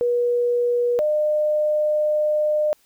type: tone pair in turn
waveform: sine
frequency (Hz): 482.9 / 605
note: B4 / D#5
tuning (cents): -39 / -49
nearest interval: major third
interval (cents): 390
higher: second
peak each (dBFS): -17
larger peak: neither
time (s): 0.01-0.99 / 0.99-2.73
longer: second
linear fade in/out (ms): 0
effects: white hiss -60 dBFS RMS until 2.85 s